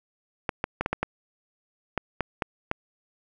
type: clicks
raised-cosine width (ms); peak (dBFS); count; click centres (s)
0.5; -10; 10; 0.492 / 0.641 / 0.81 / 0.861 / 0.93 / 1.03 / 1.977 / 2.207 / 2.422 / 2.714
effects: none